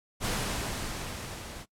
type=noise with level ramp; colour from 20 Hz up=pink; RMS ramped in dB=-29 to -43 dBFS; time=0.2-1.66 s; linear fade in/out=50 ms; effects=noise-tail reverb RT60 0.1 s tail -21 dB re dry + low-pass 11000 Hz 12 dB/octave